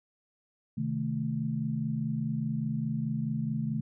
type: chord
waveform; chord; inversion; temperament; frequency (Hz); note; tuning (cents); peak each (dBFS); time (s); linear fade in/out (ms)
sine; A diminished; first; equal; 130.81 / 155.56 / 220; C3 / Eb3 / A3; 0 / 0 / 0; -34 / -33 / -32; 0.77-3.81; 10
effects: none